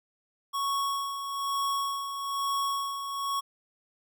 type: tone with tremolo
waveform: square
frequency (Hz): 1108.7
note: C#6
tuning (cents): 0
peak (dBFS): -27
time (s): 0.53-3.41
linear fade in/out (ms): 20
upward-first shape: sine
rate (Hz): 1.1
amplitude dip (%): 55
effects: none